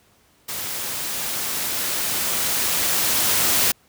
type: noise with level ramp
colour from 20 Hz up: white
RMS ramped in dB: -29 to -18 dBFS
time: 0.48-3.72 s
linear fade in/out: 10 ms
effects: pink hiss -58 dBFS RMS until 3.88 s + high-pass 60 Hz 12 dB/octave